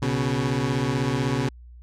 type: beating tone pair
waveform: 20% pulse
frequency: 123.47 / 139.47 Hz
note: B2 / C#3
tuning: 0 / +11 cents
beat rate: 16 Hz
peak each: -20 dBFS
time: 0.02-1.49 s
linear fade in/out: 5 ms
effects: added 60 Hz sine -42 dBFS peak until 1.82 s + low-pass 7000 Hz 12 dB/octave